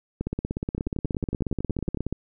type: two click trains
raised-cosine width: 3 ms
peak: -16 / -14 dBFS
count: 14 / 33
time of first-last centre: 0.78-1.973 / 0.21-2.126 s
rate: 10.9 / 16.7 Hz
effects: none